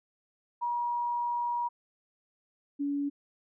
sine tone pair in turn, 957 / 284.5 Hz, A#5 / C#4, +45 / +45 cents, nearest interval octave + major sixth, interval 2100 cents, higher first, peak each -28 / -28 dBFS, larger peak neither, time 0.61-1.69 / 2.79-3.1 s, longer first, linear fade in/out 20 ms, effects none

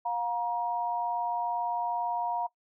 sine tone pair together, 710 / 947.7 Hz, F5 / A#5, +28 / +28 cents, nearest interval perfect fourth, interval 500 cents, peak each -32 / -29 dBFS, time 0.05-2.47 s, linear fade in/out 10 ms, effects noise-tail reverb RT60 0.1 s tail -20 dB re dry

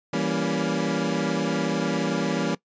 25% pulse chord, E diminished seventh, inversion none, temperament equal with one note detuned, 164.81 / 196 / 233.1 / 280.4 Hz, E3 / G3 / Bb3 / Db4, 0 / 0 / 0 / +20 cents, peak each -25 dBFS, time 0.13-2.55 s, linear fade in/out 5 ms, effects noise-tail reverb RT60 0.1 s tail -21 dB re dry + resampled to 16000 Hz

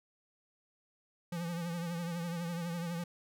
square tone with vibrato, 170.7 Hz, F3, 39 cents flat, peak -36 dBFS, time 1.32-3.04 s, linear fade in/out 5 ms, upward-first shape triangle, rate 12 Hz, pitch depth 68 cents each way, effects none

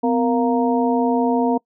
harmonic tone with a mistuned harmonic, 233.1 Hz, A#3, in tune, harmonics 1 / 2 / 3 / 4, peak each -18 / -21 / -23 / -24 dBFS, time 0.03-1.58 s, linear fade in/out 10 ms, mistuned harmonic 1, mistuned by +140 cents, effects noise-tail reverb RT60 0.1 s tail -25 dB re dry

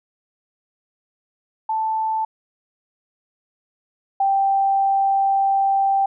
sine tone pair in turn, 880 / 784 Hz, A5 / G5, 0 / 0 cents, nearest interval major second, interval 200 cents, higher first, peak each -19 / -15 dBFS, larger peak second, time 1.69-2.25 / 4.2-6.06 s, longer second, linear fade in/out 5 ms, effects none

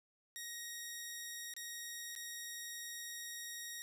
10% pulse tone with dropouts, 1881 Hz, A#6, 15 cents sharp, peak -35 dBFS, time 0.36-3.82 s, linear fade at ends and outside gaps 0 ms, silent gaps 1.538-1.565 / 2.152-2.161 s, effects none

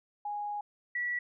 sine tone pair in turn, 827 / 1944.4 Hz, G#5 / B6, -8 / -28 cents, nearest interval octave + minor third, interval 1480 cents, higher second, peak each -33 / -30 dBFS, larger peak second, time 0.25-0.61 / 0.95-1.19 s, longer first, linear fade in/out 5 ms, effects none

